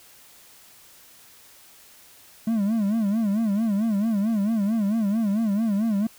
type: tone with vibrato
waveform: triangle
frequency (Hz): 212.7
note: G#3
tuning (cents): +42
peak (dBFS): -18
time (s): 2.47-6.07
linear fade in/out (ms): 5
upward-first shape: sine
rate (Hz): 4.5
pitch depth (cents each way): 140
effects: white hiss -51 dBFS RMS until 6.18 s